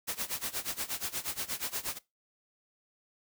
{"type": "noise with tremolo", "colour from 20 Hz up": "white", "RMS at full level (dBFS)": -33, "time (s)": [0.07, 1.99], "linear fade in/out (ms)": 20, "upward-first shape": "sine", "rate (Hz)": 8.4, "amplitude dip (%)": 90, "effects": ["noise-tail reverb RT60 0.2 s tail -19 dB re dry"]}